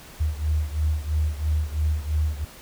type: beating tone pair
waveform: sine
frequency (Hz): 75.6 / 78.6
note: D#2 / D#2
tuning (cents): -49 / +18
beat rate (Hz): 3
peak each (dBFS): -23 / -26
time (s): 0.2-2.45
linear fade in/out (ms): 10
effects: pink hiss -45 dBFS RMS until 2.61 s